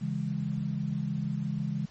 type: chord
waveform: sine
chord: C# minor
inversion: none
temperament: equal with one note detuned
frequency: 138.59 / 164.81 / 205 Hz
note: C#3 / E3 / G#3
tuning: 0 / 0 / -22 cents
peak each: -33 dBFS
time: 0.01-1.86 s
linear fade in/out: 10 ms
effects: pink hiss -56 dBFS RMS until 1.9 s + MP3 32 kbps